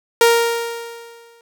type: tone with exponential decay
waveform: sawtooth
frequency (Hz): 466.2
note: A#4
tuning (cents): 0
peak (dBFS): -4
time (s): 0.21-1.41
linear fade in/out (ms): 2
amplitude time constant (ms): 260
effects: none